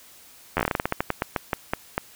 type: slowing click train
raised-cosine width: 0.5 ms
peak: -7 dBFS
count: 19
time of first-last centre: 0.57-1.979 s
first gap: 11 ms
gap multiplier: 1.2
effects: white hiss -50 dBFS RMS until 2.15 s